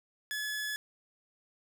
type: tone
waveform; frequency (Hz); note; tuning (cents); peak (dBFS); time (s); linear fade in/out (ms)
sawtooth; 1708; G#6; +48; -30; 0.31-0.76; 0
effects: none